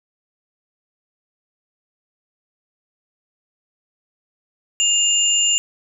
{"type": "tone pair together", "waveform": "sine", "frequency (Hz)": [2819, 7128], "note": ["F7", "A8"], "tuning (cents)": [16, 22], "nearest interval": "octave + major third", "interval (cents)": 1606, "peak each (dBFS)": -17, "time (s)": [4.8, 5.58], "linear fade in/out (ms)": 0, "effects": []}